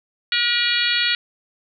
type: harmonic tone with a mistuned harmonic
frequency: 479.3 Hz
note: A#4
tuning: 48 cents sharp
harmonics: 3 / 4 / 5 / 6 / 7 / 8 / 9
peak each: -25 / -25 / -25 / -25 / -25 / -25 / -25 dBFS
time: 0.32-1.15 s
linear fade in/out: 2 ms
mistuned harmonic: 9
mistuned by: +15 cents
effects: none